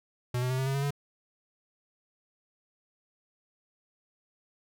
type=tone with pitch steps; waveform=square; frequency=123.47 / 126.43 / 129.46 / 132.56 / 135.74 / 138.99 / 142.32 Hz; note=B2 / B2 / C3 / C3 / C#3 / C#3 / C#3; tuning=0 / +41 / -18 / +23 / -36 / +5 / +46 cents; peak=-28 dBFS; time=0.34-0.907 s; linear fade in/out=5 ms; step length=81 ms; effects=none